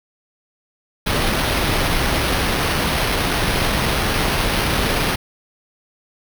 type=noise with sample-and-hold; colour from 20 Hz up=pink; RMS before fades=-19 dBFS; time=1.06-5.16 s; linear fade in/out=10 ms; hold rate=7350 Hz; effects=none